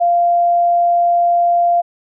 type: tone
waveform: sine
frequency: 694 Hz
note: F5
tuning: 11 cents flat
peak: -10 dBFS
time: 0-1.82 s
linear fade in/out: 20 ms
effects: none